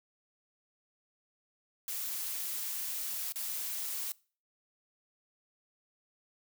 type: noise with dropouts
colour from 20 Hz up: blue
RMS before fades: -37 dBFS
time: 1.88-4.12 s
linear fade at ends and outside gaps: 1 ms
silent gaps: 3.322-3.358 s
effects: noise-tail reverb RT60 0.4 s tail -23 dB re dry

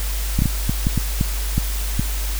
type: clicks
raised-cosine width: 5 ms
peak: -5 dBFS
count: 9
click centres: 0.39 / 0.421 / 0.457 / 0.695 / 0.869 / 0.977 / 1.211 / 1.58 / 1.995 s
effects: added 50 Hz sine -21 dBFS peak until 2.39 s + white hiss -30 dBFS RMS until 2.39 s

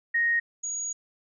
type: tone pair in turn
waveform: sine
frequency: 1867 / 6731 Hz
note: A#6 / G#8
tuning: +2 / +22 cents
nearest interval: octave + minor seventh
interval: 2220 cents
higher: second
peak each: -21 / -29 dBFS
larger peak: first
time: 0.14-0.4 / 0.63-0.93 s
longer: second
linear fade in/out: 10 ms
effects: none

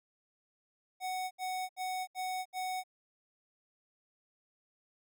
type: tone bursts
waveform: square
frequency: 743 Hz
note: F#5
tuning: 7 cents sharp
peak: -35 dBFS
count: 5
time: 1-2.838 s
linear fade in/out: 50 ms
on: 310 ms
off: 72 ms
effects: none

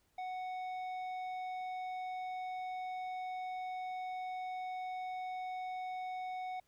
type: tone with tanh clipping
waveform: triangle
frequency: 740 Hz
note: F#5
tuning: in tune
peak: -40 dBFS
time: 0.18-6.6 s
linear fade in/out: 5 ms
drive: 13 dB
effects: pink hiss -75 dBFS RMS until 6.67 s

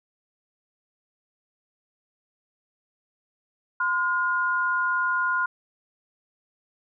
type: tone pair together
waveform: sine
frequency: 1030 / 1426.3 Hz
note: C6 / F6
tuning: -28 / +36 cents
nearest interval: tritone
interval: 564 cents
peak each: -26 / -23 dBFS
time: 3.8-5.46 s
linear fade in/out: 5 ms
effects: none

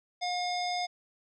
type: tone with low-pass filter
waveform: square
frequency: 717 Hz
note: F5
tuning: 45 cents sharp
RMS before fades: -32 dBFS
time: 0.21-0.87 s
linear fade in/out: 20 ms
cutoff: 5000 Hz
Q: 3.3
effects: none

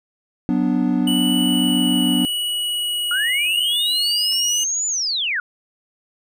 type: chord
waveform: triangle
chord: B minor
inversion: second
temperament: equal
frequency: 185 / 246.9 / 293.7 Hz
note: F#3 / B3 / D4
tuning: 0 / 0 / 0 cents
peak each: -20 / -17 / -19 dBFS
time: 0.49-2.25 s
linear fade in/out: 0 ms
type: tone with pitch glide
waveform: square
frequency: 2960 to 2899 Hz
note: F#7 to F#7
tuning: 0 to -36 cents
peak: -21 dBFS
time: 1.07-4.64 s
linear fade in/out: 5 ms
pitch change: -36 cents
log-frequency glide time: 1.36-3.47 s
type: linear two-way sweep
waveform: sine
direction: up then down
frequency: 1370 to 7050 to 1370 Hz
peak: -19 dBFS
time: 3.11-5.4 s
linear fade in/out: 2 ms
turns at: 4.87 s
type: clicks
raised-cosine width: 0.2 ms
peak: -25 dBFS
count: 2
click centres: 4.322 / 4.331 s
effects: none

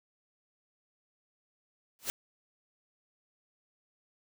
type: noise with exponential growth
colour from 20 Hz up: white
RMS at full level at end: -29 dBFS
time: 1.99-2.1 s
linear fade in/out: 0 ms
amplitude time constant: 23 ms
effects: none

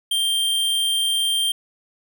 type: tone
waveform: square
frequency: 3171 Hz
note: G7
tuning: 19 cents sharp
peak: -19 dBFS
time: 0.11-1.52 s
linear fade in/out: 5 ms
effects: none

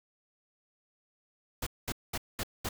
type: noise bursts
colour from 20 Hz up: pink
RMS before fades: -34 dBFS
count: 5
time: 1.62-2.69 s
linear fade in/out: 5 ms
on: 46 ms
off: 210 ms
effects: none

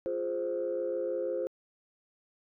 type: chord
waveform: sine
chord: F minor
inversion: none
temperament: equal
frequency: 349.2 / 415.3 / 523.3 Hz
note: F4 / Ab4 / C5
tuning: 0 / 0 / 0 cents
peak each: -35 / -36 / -31 dBFS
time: 0.06-1.47 s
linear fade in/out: 0 ms
effects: tanh soft clip ceiling -23 dBFS

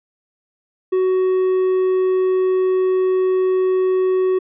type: tone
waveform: triangle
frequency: 372.8 Hz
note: F#4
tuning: 13 cents sharp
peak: -12 dBFS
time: 0.92-4.39 s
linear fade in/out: 10 ms
effects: resampled to 8000 Hz

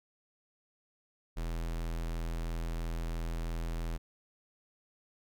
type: tone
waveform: square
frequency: 41.5 Hz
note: E1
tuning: 12 cents sharp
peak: -34 dBFS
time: 1.36-3.98 s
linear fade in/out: 20 ms
effects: none

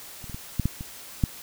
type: clicks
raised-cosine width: 5 ms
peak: -28 / -27 / -22 / -11 / -10 / -22 / -8 dBFS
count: 7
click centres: 0.242 / 0.297 / 0.345 / 0.597 / 0.656 / 0.809 / 1.238 s
effects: white hiss -43 dBFS RMS until 1.42 s

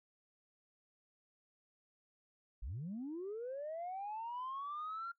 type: linear sweep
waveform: sine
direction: up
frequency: 41.2 to 1392 Hz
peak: -39 dBFS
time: 2.62-5.12 s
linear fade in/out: 10 ms
effects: noise-tail reverb RT60 0.1 s tail -22 dB re dry + tanh soft clip ceiling -37 dBFS

